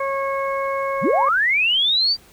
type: harmonic tone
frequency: 547 Hz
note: C#5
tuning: 23 cents flat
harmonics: 1 / 2 / 3 / 4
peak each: -23 / -24 / -35 / -31 dBFS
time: 0-1.29 s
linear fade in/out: 5 ms
type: linear sweep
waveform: sine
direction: up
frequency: 100.4 to 4738 Hz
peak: -15 dBFS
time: 1.01-2.17 s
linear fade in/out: 50 ms
effects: pink hiss -50 dBFS RMS until 2.32 s